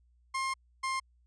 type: tone pair in turn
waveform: 30% pulse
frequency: 1064 / 1058.4 Hz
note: C6 / C6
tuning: +29 / +20 cents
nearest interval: unison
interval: 9 cents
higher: first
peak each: -28 / -28 dBFS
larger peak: neither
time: 0.34-0.54 / 0.83-1 s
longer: first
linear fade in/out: 10 ms
effects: added 60 Hz sine -63 dBFS peak until 1.26 s + resampled to 22050 Hz